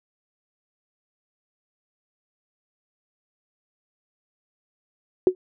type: tone with exponential decay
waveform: sine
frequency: 368.7 Hz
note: F#4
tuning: 6 cents flat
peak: -8 dBFS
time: 5.27-5.35 s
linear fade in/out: 1 ms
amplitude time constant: 16 ms
effects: none